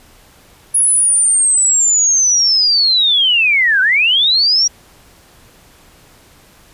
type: linear two-way sweep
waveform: sine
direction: down then up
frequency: 10530 to 1480 to 5750 Hz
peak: -9 dBFS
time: 0.74-4.68 s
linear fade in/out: 10 ms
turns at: 3.81 s
effects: pink hiss -46 dBFS RMS until 6.73 s + resampled to 32000 Hz